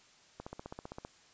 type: click train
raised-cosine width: 1 ms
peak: -28 dBFS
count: 11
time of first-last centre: 0.4-1.049 s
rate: 15.4 Hz
effects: white hiss -62 dBFS RMS until 1.33 s + resampled to 16000 Hz